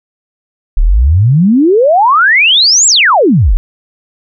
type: exponential two-way sweep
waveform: sine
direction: up then down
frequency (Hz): 32.41 to 7800 to 32.41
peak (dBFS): -4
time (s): 0.77-3.57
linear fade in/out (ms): 0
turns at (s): 2.87
effects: none